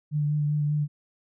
sine tone with vibrato, 148.5 Hz, D3, 20 cents sharp, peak -22 dBFS, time 0.11-0.88 s, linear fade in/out 50 ms, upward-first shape sine, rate 5.1 Hz, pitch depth 19 cents each way, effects none

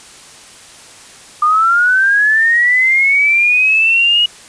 sine linear sweep, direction up, 1200 to 2903 Hz, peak -8 dBFS, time 1.42-4.26 s, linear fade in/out 5 ms, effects white hiss -38 dBFS RMS until 4.48 s + resampled to 22050 Hz

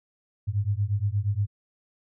sine beating tone pair, 98 / 106.5 Hz, G2 / G#2, 0 / +44 cents, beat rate 8.5 Hz, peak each -26 dBFS, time 0.47-1.47 s, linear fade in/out 20 ms, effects none

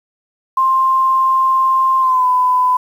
sine tone with pitch glide, 1053 to 1004.3 Hz, C6 to B5, +11 to +29 cents, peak -10 dBFS, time 0.57-2.77 s, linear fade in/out 5 ms, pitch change -82 cents, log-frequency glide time 1.99-2.26 s, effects 7-bit

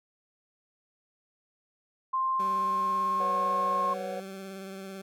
sine tone with pitch glide, 1051 to 1076.8 Hz, C6 to C6, +7 to +49 cents, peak -25 dBFS, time 2.13-3.94 s, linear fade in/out 10 ms, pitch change +42 cents, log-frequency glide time 2.29-3.28 s
20% pulse tone with vibrato, 192.8 Hz, G3, 28 cents flat, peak -34 dBFS, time 2.39-5.02 s, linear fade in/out 10 ms, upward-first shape sine, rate 18 Hz, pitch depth 24 cents each way
triangle chord, B suspended second, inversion none, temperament equal, 493.9 / 554.4 / 740 Hz, B4 / C#5 / F#5, 0 / 0 / 0 cents, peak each -37 / -34 / -37 dBFS, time 3.2-4.2 s, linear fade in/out 2 ms
effects none

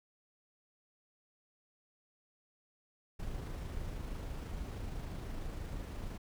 brown noise with amplitude modulation, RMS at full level -40 dBFS, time 3.19-6.18 s, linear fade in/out 10 ms, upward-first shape sine, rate 26.1 Hz, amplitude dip 25%, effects none

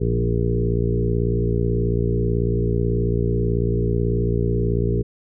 harmonic tone with a mistuned harmonic, 58.27 Hz, A#1, in tune, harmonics 1 / 2 / 3 / 4 / 5 / 6 / 7 / 8, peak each -23 / -22 / -26 / -31 / -34 / -30 / -25 / -31 dBFS, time 0-5.03 s, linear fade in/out 20 ms, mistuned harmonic 3, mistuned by -25 cents, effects none

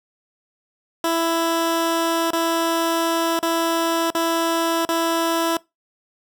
15% pulse tone with dropouts, 331.6 Hz, E4, 10 cents sharp, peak -12 dBFS, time 1.04-5.57 s, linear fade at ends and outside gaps 2 ms, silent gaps 2.306-2.332 / 3.391-3.428 / 4.104-4.149 / 4.852-4.889 s, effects noise-tail reverb RT60 0.2 s tail -22 dB re dry

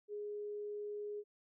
sine tone, 415.3 Hz, G#4, in tune, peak -40 dBFS, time 0.08-1.24 s, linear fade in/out 50 ms, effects none

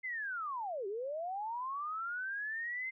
sine linear two-way sweep, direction down then up, 2093 to 377.4 to 2093 Hz, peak -36 dBFS, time 0.03-2.91 s, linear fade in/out 20 ms, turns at 0.87 s, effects none

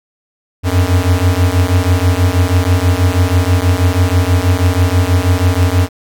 square beating tone pair, 87.3 / 93.5 Hz, F2 / F#2, 0 / +19 cents, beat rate 6.2 Hz, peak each -13 dBFS, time 0.63-5.89 s, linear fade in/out 50 ms, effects none

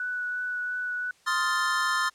sine tone with vibrato, 1480 Hz, F#6, in tune, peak -28 dBFS, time 0-1.11 s, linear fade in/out 2 ms, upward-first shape triangle, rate 2.9 Hz, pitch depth 11 cents each way
square chord, F dominant seventh, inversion second, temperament equal with one note detuned, 1046.5 / 1252.4 / 1396.9 / 1760 Hz, C6 / Eb6 / F6 / A6, 0 / +11 / 0 / 0 cents, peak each -30 / -31 / -31 / -29 dBFS, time 1.26-2.1 s, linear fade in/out 20 ms
effects white hiss -61 dBFS RMS until 2.14 s + low-pass 8000 Hz 12 dB/octave

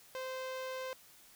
sawtooth tone with notch filter, 519 Hz, C5, 14 cents flat, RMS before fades -41 dBFS, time 0.15-0.93 s, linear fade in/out 0 ms, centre 10000 Hz, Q 0.67, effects white hiss -60 dBFS RMS until 1.35 s

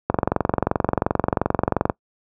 click train, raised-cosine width 1 ms, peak -3 dBFS, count 42, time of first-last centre 0.1-1.898 s, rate 22.8 Hz, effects noise-tail reverb RT60 0.1 s tail -25 dB re dry + high-pass 60 Hz 12 dB/octave

